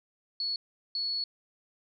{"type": "tone bursts at uneven times", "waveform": "sine", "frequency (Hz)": 4391, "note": "C#8", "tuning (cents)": -17, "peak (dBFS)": -29, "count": 2, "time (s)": [[0.4, 0.56], [0.95, 1.24]], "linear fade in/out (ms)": 2, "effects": []}